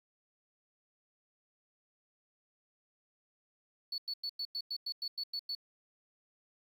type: tone bursts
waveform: triangle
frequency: 4435 Hz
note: C#8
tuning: in tune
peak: -32 dBFS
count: 11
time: 3.92-5.551 s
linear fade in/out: 5 ms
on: 61 ms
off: 96 ms
effects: tanh soft clip ceiling -32 dBFS + 11-bit